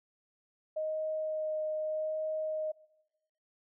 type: tone with vibrato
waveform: sine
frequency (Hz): 622.3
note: D#5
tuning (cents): 0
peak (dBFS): -31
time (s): 0.76-2.72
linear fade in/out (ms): 10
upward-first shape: sine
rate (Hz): 0.81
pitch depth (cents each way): 9
effects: noise-tail reverb RT60 1.0 s tail -22 dB re dry